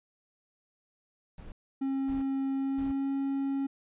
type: noise bursts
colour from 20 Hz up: brown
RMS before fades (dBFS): -44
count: 3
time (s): 1.38-2.92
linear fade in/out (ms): 2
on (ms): 140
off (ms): 560
type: tone with pitch glide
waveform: triangle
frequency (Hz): 270.1 to 273.9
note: C#4 to C#4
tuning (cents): -45 to -21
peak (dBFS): -26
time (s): 1.81-3.67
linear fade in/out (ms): 10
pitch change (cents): +24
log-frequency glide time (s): 2.54-3.1
effects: resampled to 8000 Hz